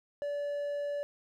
triangle tone, 577 Hz, D5, 31 cents flat, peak -30 dBFS, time 0.22-1.03 s, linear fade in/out 0 ms, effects none

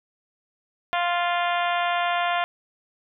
harmonic tone, 349.2 Hz, F4, in tune, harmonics 2 / 3 / 4 / 5 / 6 / 7 / 8 / 9 / 10, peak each -24 / -28 / -30 / -32 / -34 / -35 / -36 / -37 / -38 dBFS, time 0.93-2.44 s, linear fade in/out 0 ms, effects none

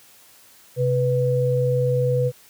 sine tone pair together, 130.98 / 493.9 Hz, C3 / B4, +2 / 0 cents, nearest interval octave + major seventh, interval 2298 cents, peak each -20 dBFS, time 0.76-2.32 s, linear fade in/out 50 ms, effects white hiss -51 dBFS RMS until 2.49 s + high-pass 60 Hz 12 dB/octave

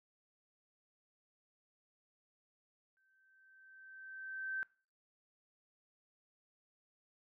sine tone with exponential growth, 1550 Hz, G6, 20 cents flat, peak -35 dBFS, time 2.97-4.63 s, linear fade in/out 0 ms, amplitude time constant 360 ms, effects noise-tail reverb RT60 0.4 s tail -23 dB re dry

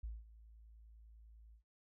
sine tone with ADSR envelope, 55 Hz, A1, in tune, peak -40 dBFS, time 0.03-1.63 s, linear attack 8 ms, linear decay 200 ms, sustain -17 dB, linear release 97 ms, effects noise-tail reverb RT60 0.1 s tail -18 dB re dry

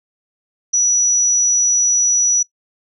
sine tone, 5880 Hz, F#8, 12 cents flat, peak -12 dBFS, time 0.73-2.43 s, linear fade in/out 10 ms, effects noise-tail reverb RT60 0.1 s tail -19 dB re dry

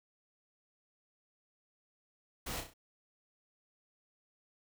pink noise with echo, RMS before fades -40 dBFS, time 2.46-2.61 s, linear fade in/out 10 ms, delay 32 ms, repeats 4, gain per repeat -6 dB, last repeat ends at 2.738 s, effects none

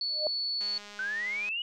sine tone, 4435 Hz, C#8, in tune, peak -29 dBFS, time 0.01-0.78 s, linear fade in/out 2 ms
sine tone with exponential growth, 612 Hz, D#5, 29 cents flat, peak -24 dBFS, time 0.09-0.27 s, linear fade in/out 1 ms, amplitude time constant 39 ms
click train, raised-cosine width 0.2 ms, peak -29 dBFS, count 182, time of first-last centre 0.61-1.489 s, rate 206 Hz
sine exponential sweep, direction up, 1498 to 2961 Hz, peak -30 dBFS, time 0.99-1.62 s, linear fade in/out 2 ms
effects none

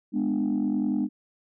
sine chord, G# diminished, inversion none, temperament just, 207.7 / 249.2 / 299 Hz, G#3 / B3 / D4, 0 / +16 / +31 cents, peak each -26 dBFS, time 0.12-1.09 s, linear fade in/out 50 ms, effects tanh soft clip ceiling -18 dBFS

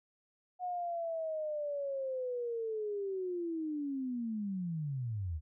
sine linear sweep, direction down, 731 to 72 Hz, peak -34 dBFS, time 0.59-5.41 s, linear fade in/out 50 ms, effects none

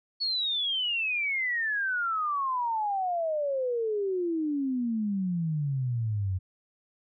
sine exponential sweep, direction down, 4435 to 90.5 Hz, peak -26 dBFS, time 0.2-6.39 s, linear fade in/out 20 ms, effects none

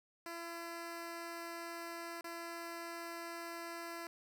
10% pulse tone with dropouts, 337.8 Hz, E4, 42 cents sharp, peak -35 dBFS, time 0.26-4.07 s, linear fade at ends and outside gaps 1 ms, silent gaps 2.21-2.243 s, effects none

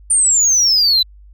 sine exponential sweep, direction down, 9180 to 3951 Hz, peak -8 dBFS, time 0.1-1.03 s, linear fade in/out 10 ms, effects tanh soft clip ceiling -8 dBFS + added 50 Hz sine -39 dBFS peak until 1.33 s

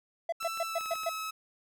triangle tone bursts, 670 Hz, E5, 28 cents sharp, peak -26 dBFS, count 6, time 0.29-1.094 s, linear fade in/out 5 ms, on 34 ms, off 120 ms
sawtooth tone with pitch glide, 1328 to 1290.9 Hz, E6 to E6, +12 to -37 cents, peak -31 dBFS, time 0.4-1.31 s, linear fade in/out 10 ms, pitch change -49 cents, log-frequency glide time 0.66-0.88 s
clicks, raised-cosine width 0.3 ms, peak -32 dBFS, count 7, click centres 0.428 / 0.574 / 0.809 / 0.859 / 0.917 / 0.955 / 1.034 s
effects none

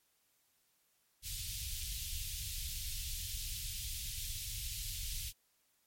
pink band-stop noise, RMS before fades -41 dBFS, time 1.22-5.33 s, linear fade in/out 50 ms, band 100 to 3000 Hz, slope 24 dB/octave, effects white hiss -75 dBFS RMS until 5.86 s + MP3 64 kbps

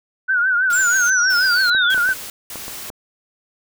sine tone with vibrato, 1480 Hz, F#6, in tune, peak -14 dBFS, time 0.28-2.14 s, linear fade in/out 20 ms, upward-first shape triangle, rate 6.2 Hz, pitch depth 110 cents each way
white noise bursts, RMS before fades -32 dBFS, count 4, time 0.7-2.9 s, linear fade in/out 2 ms, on 400 ms, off 200 ms
sine linear sweep, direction down, 7459 to 3229 Hz, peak -19 dBFS, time 0.73-1.94 s, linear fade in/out 0 ms
clicks, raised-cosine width 1 ms, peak -19 dBFS, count 7, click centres 1.749 / 1.946 / 1.979 / 2.09 / 2.557 / 2.681 / 2.901 s
effects none

